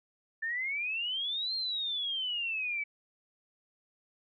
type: exponential two-way sweep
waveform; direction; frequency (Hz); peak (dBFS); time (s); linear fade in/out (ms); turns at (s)
sine; up then down; 1760 to 4237 to 2274; -31; 0.42-2.84; 10; 1.55
effects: none